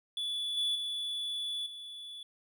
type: tone with level steps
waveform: triangle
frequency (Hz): 3442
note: A7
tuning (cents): -39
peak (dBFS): -31 / -27 / -32 / -41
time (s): 0.17-2.23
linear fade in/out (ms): 2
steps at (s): 0.57 / 0.75 / 1.66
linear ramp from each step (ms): 5
effects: none